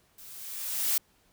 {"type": "noise with level ramp", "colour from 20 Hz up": "blue", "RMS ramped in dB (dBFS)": [-49, -25], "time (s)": [0.18, 0.98], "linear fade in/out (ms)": 5, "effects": ["pink hiss -66 dBFS RMS until 1.32 s"]}